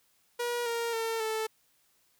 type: tone with pitch steps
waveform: sawtooth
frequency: 480 / 466.1 / 452.5 / 439.4 Hz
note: B4 / A#4 / A4 / A4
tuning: -49 / 0 / +48 / -2 cents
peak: -26 dBFS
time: 0.39-1.47 s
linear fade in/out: 10 ms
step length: 270 ms
effects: white hiss -69 dBFS RMS until 2.19 s